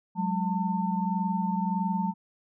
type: tone cluster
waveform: sine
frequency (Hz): 184.7 / 206.3 / 898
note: F#3 / G#3 / A5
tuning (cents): -3 / -11 / +35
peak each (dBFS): -28 / -31 / -30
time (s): 0.15-2.14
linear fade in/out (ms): 50
effects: none